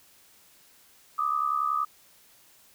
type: tone pair together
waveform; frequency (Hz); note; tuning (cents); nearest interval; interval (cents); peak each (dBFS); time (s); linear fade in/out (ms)
sine; 1187.4 / 1258; D6 / D#6; +19 / +19; minor second; 100; -27; 1.18-1.85; 10
effects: white hiss -58 dBFS RMS until 2.74 s